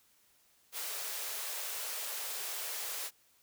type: high-pass noise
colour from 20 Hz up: white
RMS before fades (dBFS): -39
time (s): 0.72-3.11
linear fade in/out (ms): 50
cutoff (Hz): 390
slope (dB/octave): 96
effects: white hiss -68 dBFS RMS until 3.42 s

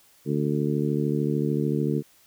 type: harmonic tone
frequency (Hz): 73.42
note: D2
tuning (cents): 0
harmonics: 2 / 3 / 4 / 5 / 6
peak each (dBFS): -26 / -28 / -29 / -30 / -31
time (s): 0.25-2.03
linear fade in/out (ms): 50
effects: white hiss -58 dBFS RMS until 2.26 s

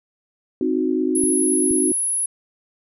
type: chord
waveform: sine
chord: C diminished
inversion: none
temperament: equal with one note detuned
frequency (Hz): 261.6 / 311.1 / 367.2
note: C4 / Eb4 / Gb4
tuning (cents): 0 / 0 / -13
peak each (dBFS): -22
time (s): 0.61-1.92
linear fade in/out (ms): 2
type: tone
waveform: sine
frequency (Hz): 10530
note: E9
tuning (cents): -3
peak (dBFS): -19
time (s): 1.15-2.26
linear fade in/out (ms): 5
type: clicks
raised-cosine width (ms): 5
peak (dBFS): -24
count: 2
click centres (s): 1.238 / 1.71
effects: none

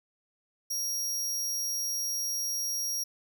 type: tone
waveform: sawtooth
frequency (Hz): 5640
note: F8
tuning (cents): +16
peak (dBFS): -27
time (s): 0.7-3.04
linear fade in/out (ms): 10
effects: none

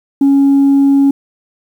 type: tone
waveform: sine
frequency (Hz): 277.2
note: C#4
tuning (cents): 0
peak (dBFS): -4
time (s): 0.21-1.11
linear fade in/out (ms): 5
effects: tanh soft clip ceiling -4 dBFS + 7-bit

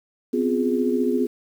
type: tone cluster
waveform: sine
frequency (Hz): 252.1 / 266.7 / 352.7 / 416.6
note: B3 / C4 / F4 / G#4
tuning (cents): +36 / +33 / +17 / +5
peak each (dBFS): -22 / -29 / -25 / -24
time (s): 0.33-1.27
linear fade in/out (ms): 10
effects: 8-bit

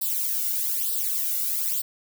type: noise with flanger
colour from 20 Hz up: violet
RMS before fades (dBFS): -26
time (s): 0.01-1.82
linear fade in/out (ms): 10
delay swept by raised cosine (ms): 0.22 to 1.42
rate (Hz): 1.1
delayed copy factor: +0.95
effects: none

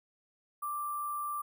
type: tone with sample-and-hold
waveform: sine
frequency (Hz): 1177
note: D6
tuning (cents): +3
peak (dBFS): -33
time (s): 0.62-1.42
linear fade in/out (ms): 10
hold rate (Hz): 11025
effects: none

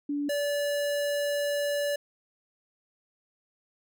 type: tone pair in turn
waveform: sine / square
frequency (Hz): 288.7 / 577.4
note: D4 / D5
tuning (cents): -30 / -30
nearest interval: octave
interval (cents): 1200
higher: second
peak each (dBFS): -27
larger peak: neither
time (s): 0.09-0.29 / 0.29-1.96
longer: second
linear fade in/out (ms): 5
effects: none

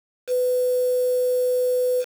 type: tone with quantisation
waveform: sine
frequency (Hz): 499.8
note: B4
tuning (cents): +21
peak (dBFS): -18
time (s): 0.27-2.05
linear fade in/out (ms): 50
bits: 6
effects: none

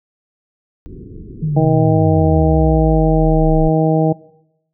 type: low-pass noise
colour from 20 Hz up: pink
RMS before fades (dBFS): -33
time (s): 0.86-2.53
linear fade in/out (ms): 0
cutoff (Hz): 440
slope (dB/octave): 96
type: exponential sweep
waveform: sine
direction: down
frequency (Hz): 160.2 to 30.87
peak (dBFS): -15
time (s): 1.42-3.69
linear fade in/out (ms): 10
type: harmonic tone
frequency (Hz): 158.5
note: D#3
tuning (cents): +32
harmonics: 1 / 2 / 3 / 4 / 5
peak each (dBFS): -14 / -17 / -19 / -20 / -21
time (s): 1.56-4.13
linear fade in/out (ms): 10
effects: noise-tail reverb RT60 0.8 s tail -20 dB re dry

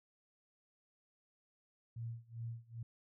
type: tone with tremolo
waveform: sine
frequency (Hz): 115.8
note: A#2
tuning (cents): -11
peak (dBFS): -39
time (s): 1.96-2.83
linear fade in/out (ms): 5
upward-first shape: sine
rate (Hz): 2.5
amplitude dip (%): 95
effects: none

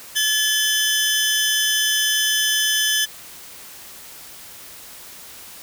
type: tone pair together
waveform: 20% pulse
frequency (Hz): 1724 / 3065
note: A6 / G7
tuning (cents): -36 / -40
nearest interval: minor seventh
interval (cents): 996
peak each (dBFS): -15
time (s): 0.15-3.06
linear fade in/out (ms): 20
effects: white hiss -40 dBFS RMS until 5.62 s

